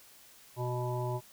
harmonic tone, 123.47 Hz, B2, in tune, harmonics 1 / 3 / 5 / 7 / 8, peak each -33 / -38 / -40 / -41 / -42 dBFS, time 0.56-1.21 s, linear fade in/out 50 ms, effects white hiss -57 dBFS RMS until 1.32 s

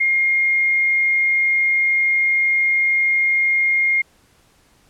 sine tone, 2131 Hz, C7, 31 cents sharp, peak -14 dBFS, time 0-4.02 s, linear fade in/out 10 ms, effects pink hiss -56 dBFS RMS until 4.89 s + low-pass 12000 Hz 12 dB/octave

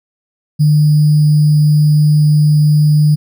sine tone with sample-and-hold, 150.5 Hz, D3, 43 cents sharp, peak -6 dBFS, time 0.59-3.16 s, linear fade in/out 20 ms, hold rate 4900 Hz, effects none

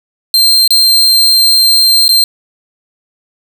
40% pulse tone with dropouts, 4162 Hz, C8, 10 cents flat, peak -4 dBFS, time 0.34-2.24 s, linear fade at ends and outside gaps 1 ms, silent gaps 0.677-0.706 / 2.081-2.091 s, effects none

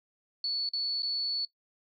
sine tone with dropouts, 4435 Hz, C#8, in tune, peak -28 dBFS, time 0.44-1.45 s, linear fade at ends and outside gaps 2 ms, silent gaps 0.69-0.734 / 1.022-1.03 s, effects noise-tail reverb RT60 0.1 s tail -20 dB re dry

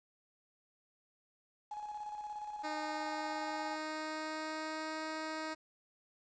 sine tone with tremolo, 840 Hz, G#5, 19 cents sharp, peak -39 dBFS, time 1.71-3.76 s, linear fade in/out 5 ms, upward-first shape square, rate 17 Hz, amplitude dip 40%
10% pulse tone with pitch glide, 307.1 to 314.3 Hz, D#4 to D#4, -23 to +18 cents, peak -30 dBFS, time 2.63-5.55 s, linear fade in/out 20 ms, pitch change +41 cents, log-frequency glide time 2.78-5.06 s
effects resampled to 16000 Hz + 10-bit

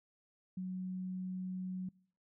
sine tone, 185 Hz, F#3, in tune, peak -37 dBFS, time 0.57-1.89 s, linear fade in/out 5 ms, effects noise-tail reverb RT60 0.6 s tail -25 dB re dry

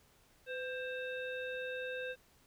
harmonic tone with a mistuned harmonic, 529 Hz, C5, 19 cents sharp, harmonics 1 / 3 / 5 / 7, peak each -40 / -43 / -47 / -52 dBFS, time 0.46-2.16 s, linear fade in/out 50 ms, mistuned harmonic 1, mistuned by -72 cents, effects pink hiss -67 dBFS RMS until 2.46 s

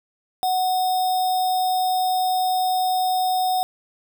sine tone with sample-and-hold, 740 Hz, F#5, in tune, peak -18 dBFS, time 0.43-3.63 s, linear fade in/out 0 ms, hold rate 4410 Hz, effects none

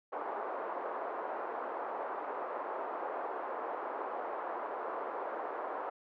white band-pass noise, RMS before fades -39 dBFS, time 0.12-5.9 s, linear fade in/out 10 ms, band 390 to 1100 Hz, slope 24 dB/octave, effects none

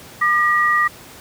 sine tone pair together, 1203.9 / 1911 Hz, D6 / A#6, +43 / +43 cents, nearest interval minor sixth, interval 800 cents, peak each -16 dBFS, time 0.21-0.88 s, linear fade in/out 10 ms, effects pink hiss -40 dBFS RMS until 1.2 s + high-pass 80 Hz 12 dB/octave

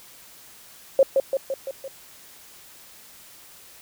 sine tone with echo, 540 Hz, C#5, 45 cents flat, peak -11 dBFS, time 0.99-1.03 s, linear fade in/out 2 ms, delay 170 ms, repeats 5, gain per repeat -4 dB, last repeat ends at 1.88 s, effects white hiss -48 dBFS RMS until 3.81 s

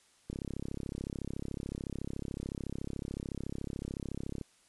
click train, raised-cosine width 3 ms, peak -25 dBFS, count 140, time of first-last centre 0.3-4.412 s, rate 33.8 Hz, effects white hiss -66 dBFS RMS until 4.68 s + resampled to 24000 Hz

